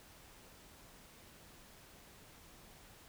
silence, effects pink hiss -59 dBFS RMS until 3.08 s

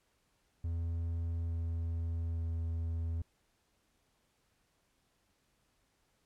triangle tone with pitch steps, 83.7 / 83.17 / 82.64 Hz, E2 / E2 / E2, +27 / +16 / +5 cents, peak -31 dBFS, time 0.64-3.22 s, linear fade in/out 5 ms, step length 860 ms, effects pink hiss -75 dBFS RMS until 6.25 s + low-pass 12000 Hz 12 dB/octave

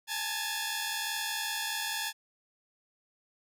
10% pulse tone cluster, 829 / 892 / 1699 Hz, G#5 / A5 / G#6, -3 / +23 / +39 cents, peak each -31 / -28 / -26 dBFS, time 0.07-2.13 s, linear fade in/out 50 ms, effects none

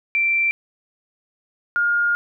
sine tone pair in turn, 2349 / 1418.3 Hz, D7 / F6, 0 / +26 cents, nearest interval major sixth, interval 874 cents, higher first, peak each -16 dBFS, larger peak neither, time 0.15-0.51 / 1.76-2.15 s, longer second, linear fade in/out 0 ms, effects none

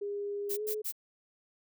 sine tone with pitch glide, 406.5 to 427.4 Hz, G#4 to G#4, -37 to +50 cents, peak -33 dBFS, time 0.01-0.82 s, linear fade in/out 10 ms, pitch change +87 cents, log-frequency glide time 0.54-0.63 s
violet noise bursts, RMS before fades -35 dBFS, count 3, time 0.49-0.924 s, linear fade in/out 20 ms, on 82 ms, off 94 ms
effects none

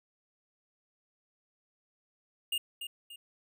square tone with echo, 2831 Hz, F7, 23 cents sharp, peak -30 dBFS, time 2.52-2.58 s, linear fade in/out 5 ms, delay 290 ms, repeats 2, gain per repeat -8 dB, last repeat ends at 3.16 s, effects none

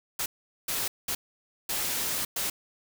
white noise bursts at uneven times, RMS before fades -30 dBFS, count 5, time 0.19-0.26 / 0.68-0.88 / 1.08-1.15 / 1.69-2.25 / 2.36-2.5 s, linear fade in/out 5 ms, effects none

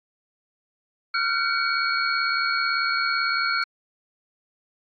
sine tone cluster, 1380 / 1458 / 1523 / 2255 / 4334 Hz, F6 / F#6 / F#6 / C#7 / C#8, -21 / -26 / +50 / +29 / -40 cents, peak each -24 / -32 / -31 / -28 / -28 dBFS, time 1.14-3.64 s, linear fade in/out 5 ms, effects AAC 48 kbps

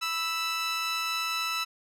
15% pulse tone pair together, 987.8 / 1318.5 Hz, B5 / E6, 0 / 0 cents, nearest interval perfect fourth, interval 500 cents, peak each -32 / -22 dBFS, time 0.01-1.65 s, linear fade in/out 20 ms, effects low-pass 11000 Hz 12 dB/octave

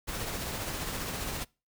pink noise with tremolo, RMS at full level -34 dBFS, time 0.07-1.45 s, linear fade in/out 20 ms, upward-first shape triangle, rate 15 Hz, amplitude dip 35%, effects noise-tail reverb RT60 0.3 s tail -25 dB re dry

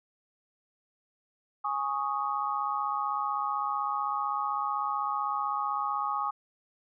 sine chord, Ab suspended fourth, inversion none, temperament equal, 830.6 / 1108.7 / 1244.5 Hz, Ab5 / Db6 / Eb6, 0 / 0 / 0 cents, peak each -33 / -32 / -32 dBFS, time 1.64-6.31 s, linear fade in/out 10 ms, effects none

